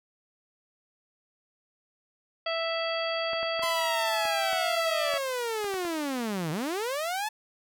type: harmonic tone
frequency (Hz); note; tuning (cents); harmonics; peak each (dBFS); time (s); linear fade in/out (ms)
659.3; E5; 0; 1 / 2 / 3 / 4 / 5 / 7; -30 / -35 / -37 / -38 / -36 / -38; 2.46-5.18; 5
type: clicks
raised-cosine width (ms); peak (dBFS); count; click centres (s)
0.5; -24; 10; 3.333 / 3.43 / 3.594 / 3.636 / 4.254 / 4.531 / 5.138 / 5.644 / 5.741 / 5.851
type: linear two-way sweep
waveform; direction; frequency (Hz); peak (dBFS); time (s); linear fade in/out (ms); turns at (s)
sawtooth; down then up; 1029 to 147.8 to 881; -25; 3.62-7.29; 10; 6.51
effects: none